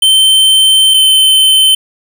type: tone pair in turn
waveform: square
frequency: 3100 / 3077 Hz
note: G7 / G7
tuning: -20 / -33 cents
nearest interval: unison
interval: 13 cents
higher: first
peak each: -5 dBFS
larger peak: neither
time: 0.02-0.94 / 0.94-1.75 s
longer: first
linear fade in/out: 5 ms
effects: none